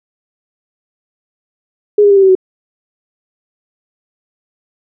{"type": "tone with pitch steps", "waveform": "sine", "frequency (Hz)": [415.3, 406.8, 398.4, 390.2, 382.2, 374.3], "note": ["G#4", "G#4", "G4", "G4", "G4", "F#4"], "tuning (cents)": [0, -36, 28, -8, -44, 20], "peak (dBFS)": -4, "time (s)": [1.98, 2.352], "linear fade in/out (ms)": 5, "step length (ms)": 62, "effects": []}